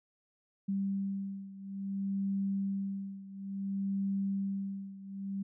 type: beating tone pair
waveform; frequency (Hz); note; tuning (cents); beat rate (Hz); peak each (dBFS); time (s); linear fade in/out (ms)
sine; 196 / 196.58; G3 / G3; 0 / +5; 0.58; -34 / -37; 0.68-5.43; 10
effects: none